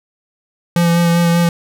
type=tone with vibrato; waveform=square; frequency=170.7 Hz; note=F3; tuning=39 cents flat; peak=-11 dBFS; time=0.76-1.49 s; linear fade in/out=2 ms; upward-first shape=sine; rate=5.1 Hz; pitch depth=16 cents each way; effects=none